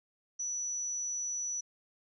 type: tone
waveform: sine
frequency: 5920 Hz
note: F#8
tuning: in tune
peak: -33 dBFS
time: 0.39-1.61 s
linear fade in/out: 10 ms
effects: none